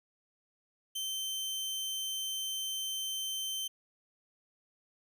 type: tone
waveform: sawtooth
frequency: 3100 Hz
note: G7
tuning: 20 cents flat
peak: -31 dBFS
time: 0.95-3.68 s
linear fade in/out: 10 ms
effects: none